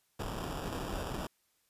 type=noise with sample-and-hold; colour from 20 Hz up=pink; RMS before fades=-38 dBFS; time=0.19-1.27 s; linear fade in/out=5 ms; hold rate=2100 Hz; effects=white hiss -74 dBFS RMS until 1.69 s + resampled to 32000 Hz